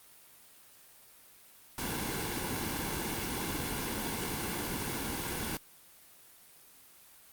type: noise with comb filter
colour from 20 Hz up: pink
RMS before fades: -35 dBFS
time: 1.78-5.57 s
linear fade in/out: 2 ms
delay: 1.6 ms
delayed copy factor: -0.6
effects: white hiss -57 dBFS RMS until 7.32 s + Opus 32 kbps